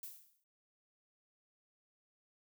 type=noise with exponential decay; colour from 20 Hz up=violet; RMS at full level=-44 dBFS; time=0.03-0.44 s; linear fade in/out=1 ms; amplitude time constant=87 ms; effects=none